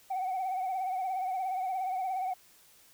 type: tone with vibrato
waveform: sine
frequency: 751 Hz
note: F#5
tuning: 26 cents sharp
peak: -28 dBFS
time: 0.1-2.34 s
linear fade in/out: 10 ms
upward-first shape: triangle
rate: 17 Hz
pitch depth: 72 cents each way
effects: tanh soft clip ceiling -28 dBFS + white hiss -60 dBFS RMS until 2.93 s